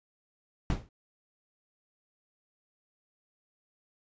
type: noise with exponential decay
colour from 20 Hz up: brown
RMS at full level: -24 dBFS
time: 0.7-0.89 s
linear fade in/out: 2 ms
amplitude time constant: 41 ms
effects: resampled to 16000 Hz